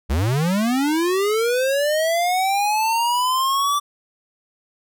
square linear sweep, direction up, 60 to 1169 Hz, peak -18 dBFS, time 0.09-3.8 s, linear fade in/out 20 ms, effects none

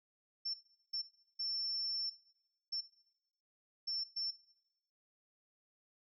sine tone bursts at uneven times, 5390 Hz, E8, 38 cents sharp, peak -36 dBFS, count 6, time 0.45-0.54 / 0.93-1.02 / 1.39-2.1 / 2.72-2.81 / 3.87-4.04 / 4.16-4.31 s, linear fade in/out 10 ms, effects noise-tail reverb RT60 0.9 s tail -18 dB re dry

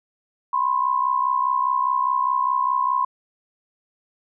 sine tone pair together, 1000 / 1064.9 Hz, B5 / C6, +21 / +30 cents, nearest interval minor second, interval 109 cents, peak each -21 dBFS, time 0.53-3.05 s, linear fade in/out 5 ms, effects none

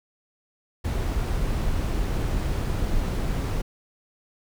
brown noise, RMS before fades -25 dBFS, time 0.84-3.62 s, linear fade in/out 10 ms, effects none

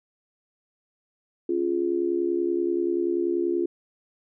sine tone with amplitude modulation, 347 Hz, F4, 11 cents flat, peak -18 dBFS, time 1.49-3.66 s, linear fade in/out 5 ms, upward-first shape sine, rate 70.4 Hz, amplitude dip 85%, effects none

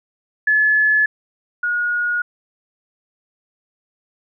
sine tone pair in turn, 1717 / 1443.3 Hz, A6 / F#6, -43 / -43 cents, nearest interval minor third, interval 300 cents, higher first, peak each -12 / -17 dBFS, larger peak first, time 0.47-1.06 / 1.63-2.22 s, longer neither, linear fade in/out 5 ms, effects none

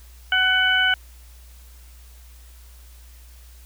harmonic tone, 748 Hz, F#5, 19 cents sharp, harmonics 1 / 2 / 3 / 4, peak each -28 / -18 / -27 / -21 dBFS, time 0.32-0.94 s, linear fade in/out 2 ms, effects added 60 Hz sine -43 dBFS peak until 3.65 s + white hiss -53 dBFS RMS until 3.65 s

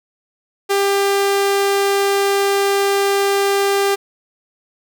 sawtooth tone, 397.5 Hz, G4, 24 cents sharp, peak -10 dBFS, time 0.69-3.96 s, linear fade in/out 20 ms, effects none

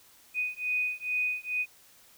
sine beating tone pair, 2488 / 2490.3 Hz, D#7 / D#7, -1 / +1 cents, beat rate 2.3 Hz, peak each -31 dBFS, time 0.34-1.66 s, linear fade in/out 50 ms, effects white hiss -58 dBFS RMS until 2.17 s

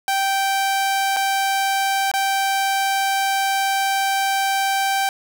sawtooth tone with dropouts, 781 Hz, G5, 7 cents flat, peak -14 dBFS, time 0.08-5.09 s, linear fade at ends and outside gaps 1 ms, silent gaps 1.164-1.168 / 2.115-2.138 s, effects none

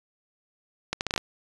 accelerating click train, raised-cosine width 0.2 ms, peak -9 dBFS, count 7, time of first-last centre 0.93-1.178 s, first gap 79 ms, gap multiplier 0.73, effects resampled to 22050 Hz

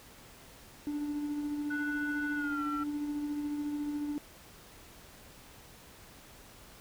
triangle tone with tremolo, 293.7 Hz, D4, in tune, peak -28 dBFS, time 0.87-4.18 s, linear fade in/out 0 ms, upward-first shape sine, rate 14 Hz, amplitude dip 40%
sine tone with pitch glide, 1480 to 1349.3 Hz, F#6 to E6, 0 to +40 cents, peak -33 dBFS, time 1.7-2.84 s, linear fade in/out 10 ms, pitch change -160 cents, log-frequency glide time 2.35-2.64 s
effects tanh soft clip ceiling -26 dBFS + pink hiss -54 dBFS RMS until 6.8 s

